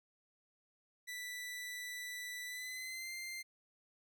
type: tone with pitch glide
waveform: sawtooth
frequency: 1975.5 to 2093 Hz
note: B6 to C7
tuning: 0 to 0 cents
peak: -39 dBFS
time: 1.07-3.43 s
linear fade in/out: 20 ms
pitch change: +100 cents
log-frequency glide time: 2.46-3.12 s
effects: none